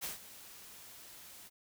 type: noise with ADSR envelope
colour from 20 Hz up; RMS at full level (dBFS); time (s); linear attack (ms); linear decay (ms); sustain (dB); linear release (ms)
white; -38; 0.01-1.5; 29; 140; -15; 34
effects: none